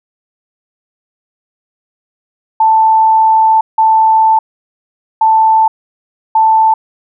sine tone bursts at uneven times, 883 Hz, A5, 6 cents sharp, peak -5 dBFS, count 4, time 2.6-3.61 / 3.78-4.39 / 5.21-5.68 / 6.35-6.74 s, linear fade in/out 5 ms, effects none

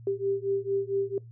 sine beating tone pair, 392 / 396.4 Hz, G4 / G4, 0 / +19 cents, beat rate 4.4 Hz, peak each -29 dBFS, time 0.07-1.18 s, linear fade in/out 2 ms, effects noise-tail reverb RT60 0.2 s tail -23 dB re dry + added 116 Hz sine -44 dBFS peak until 1.31 s

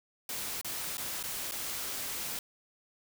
white noise with dropouts, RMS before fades -37 dBFS, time 0.29-2.39 s, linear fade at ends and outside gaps 2 ms, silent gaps 0.613-0.646 / 0.971-0.98 / 1.229-1.237 / 1.512-1.519 s, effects none

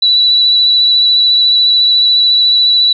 sine tone with vibrato, 3946 Hz, B7, 2 cents flat, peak -6 dBFS, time 0.02-2.93 s, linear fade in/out 5 ms, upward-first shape triangle, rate 14 Hz, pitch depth 18 cents each way, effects none

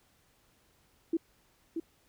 sine tone with echo, 329.6 Hz, E4, in tune, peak -25 dBFS, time 1.13-1.17 s, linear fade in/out 5 ms, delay 630 ms, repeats 1, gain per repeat -6 dB, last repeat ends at 1.8 s, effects pink hiss -68 dBFS RMS until 2.08 s

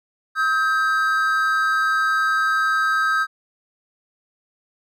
triangle tone pair together, 1278 / 1577.7 Hz, D#6 / G6, +46 / +11 cents, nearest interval major third, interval 365 cents, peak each -18 dBFS, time 0.35-3.27 s, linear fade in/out 50 ms, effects none

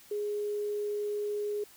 sine tone with quantisation, 415.3 Hz, G#4, in tune, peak -30 dBFS, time 0.11-1.64 s, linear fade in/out 5 ms, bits 10, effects white hiss -56 dBFS RMS until 1.76 s

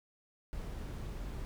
brown noise, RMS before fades -41 dBFS, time 0.53-1.45 s, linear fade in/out 0 ms, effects none

